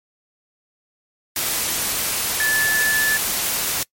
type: tone in noise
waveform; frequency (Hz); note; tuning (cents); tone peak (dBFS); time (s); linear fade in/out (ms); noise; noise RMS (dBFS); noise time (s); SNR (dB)
sine; 1738; A6; -22; -17; 2.4-3.17; 2; white; -22; 1.36-3.83; +2
effects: noise-tail reverb RT60 0.1 s tail -24 dB re dry + MP3 64 kbps